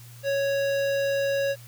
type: tone with notch filter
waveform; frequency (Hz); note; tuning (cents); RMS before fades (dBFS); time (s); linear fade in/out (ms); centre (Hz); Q
square; 554.4; C#5; 0; -25; 0.23-1.56; 50; 9700; 0.64
effects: added 119 Hz sine -44 dBFS peak until 1.67 s + white hiss -51 dBFS RMS until 1.67 s